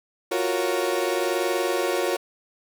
35% pulse chord, Gb major seventh, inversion third, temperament equal, 349.2 / 370 / 466.2 / 554.4 Hz, F4 / Gb4 / Bb4 / Db5, 0 / 0 / 0 / 0 cents, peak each -26 / -26 / -27 / -26 dBFS, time 0.31-2.17 s, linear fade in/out 10 ms, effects none

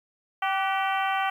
harmonic tone with a mistuned harmonic, 387.8 Hz, G4, 19 cents flat, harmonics 2 / 3 / 4 / 5 / 6 / 7 / 8, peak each -26 / -30 / -32 / -34 / -36 / -37 / -38 dBFS, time 0.42-1.3 s, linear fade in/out 5 ms, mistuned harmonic 4, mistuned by -57 cents, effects 9-bit

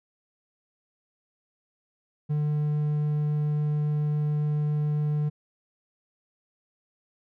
triangle tone, 149.4 Hz, D3, 30 cents sharp, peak -21 dBFS, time 2.29-5.3 s, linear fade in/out 20 ms, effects none

